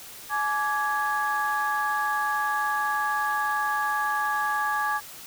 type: tone cluster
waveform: sine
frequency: 847 / 1165 / 1663 Hz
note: G#5 / D6 / G#6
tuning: +34 / -14 / +2 cents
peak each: -27 dBFS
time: 0.29-5.01 s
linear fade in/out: 50 ms
effects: tanh soft clip ceiling -16 dBFS + white hiss -43 dBFS RMS until 5.26 s